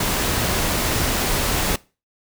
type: noise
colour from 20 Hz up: pink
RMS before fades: -21 dBFS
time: 0-1.76 s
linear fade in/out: 5 ms
effects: noise-tail reverb RT60 0.3 s tail -21 dB re dry